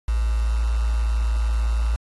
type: tone with quantisation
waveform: sine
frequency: 56.3 Hz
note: A1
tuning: 40 cents sharp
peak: -18 dBFS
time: 0.08-1.96 s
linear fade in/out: 5 ms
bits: 6
effects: AAC 32 kbps